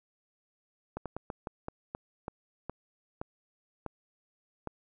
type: slowing click train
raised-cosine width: 1 ms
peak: -22 dBFS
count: 12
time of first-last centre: 0.97-4.673 s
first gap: 87 ms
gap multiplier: 1.25
effects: none

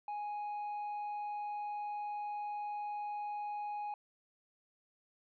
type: tone with tanh clipping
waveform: sine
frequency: 830.6 Hz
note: G#5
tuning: in tune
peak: -38 dBFS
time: 0.08-3.94 s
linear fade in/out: 2 ms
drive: 3 dB
effects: none

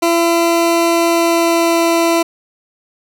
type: tone with pitch glide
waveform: 20% pulse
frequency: 337.4 to 335.3 Hz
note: E4 to E4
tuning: +40 to +30 cents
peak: -6 dBFS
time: 0.02-2.23 s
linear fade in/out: 10 ms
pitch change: -10 cents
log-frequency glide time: 0.94-1.82 s
effects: none

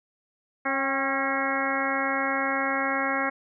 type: harmonic tone with a mistuned harmonic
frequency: 272.1 Hz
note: C#4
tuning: 32 cents flat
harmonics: 1 / 2 / 3 / 4 / 5 / 6 / 7 / 8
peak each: -32 / -32 / -32 / -32 / -32 / -32 / -32 / -32 dBFS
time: 0.65-3.3 s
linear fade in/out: 10 ms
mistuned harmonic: 3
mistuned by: -36 cents
effects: none

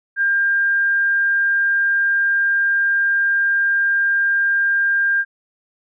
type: tone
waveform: sine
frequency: 1600 Hz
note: G6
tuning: 35 cents sharp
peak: -14 dBFS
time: 0.16-5.25 s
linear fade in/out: 50 ms
effects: none

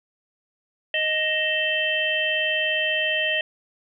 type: harmonic tone with a mistuned harmonic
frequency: 622.3 Hz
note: D#5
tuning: in tune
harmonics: 1 / 3 / 4 / 5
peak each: -28 / -25 / -26 / -26 dBFS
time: 0.94-3.41 s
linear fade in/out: 2 ms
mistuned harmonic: 4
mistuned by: +110 cents
effects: none

